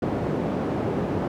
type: band-pass noise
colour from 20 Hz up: white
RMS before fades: -26 dBFS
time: 0.02-1.28 s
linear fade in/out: 5 ms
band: 110 to 410 Hz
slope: 12 dB/octave
effects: none